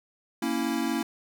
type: chord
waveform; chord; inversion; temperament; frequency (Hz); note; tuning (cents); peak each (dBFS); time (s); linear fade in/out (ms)
square; A# diminished; none; equal; 233.1 / 277.2 / 329.6; A#3 / C#4 / E4; 0 / 0 / 0; -31; 0.42-1.03; 5
effects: none